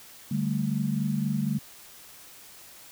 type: chord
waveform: sine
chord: D suspended fourth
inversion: none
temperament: equal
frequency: 146.83 / 196 / 220 Hz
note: D3 / G3 / A3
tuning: 0 / 0 / 0 cents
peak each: -29 dBFS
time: 0.31-1.59 s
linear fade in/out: 5 ms
effects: white hiss -49 dBFS RMS until 2.91 s